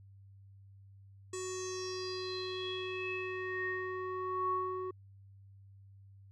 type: tone with low-pass filter sweep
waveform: square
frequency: 371.1 Hz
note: F#4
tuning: 5 cents sharp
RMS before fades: -38 dBFS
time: 1.33-4.91 s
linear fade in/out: 5 ms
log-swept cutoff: 7700 to 870 Hz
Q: 7.9
effects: added 98 Hz sine -54 dBFS peak until 6.31 s